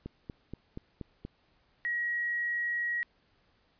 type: click train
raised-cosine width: 3 ms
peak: -26 dBFS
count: 6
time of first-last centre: 0.06-1.25 s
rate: 4.2 Hz
type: tone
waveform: sine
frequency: 1904 Hz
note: A#6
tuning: 36 cents sharp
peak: -29 dBFS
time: 1.85-3.03 s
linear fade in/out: 0 ms
effects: pink hiss -69 dBFS RMS until 3.79 s + resampled to 11025 Hz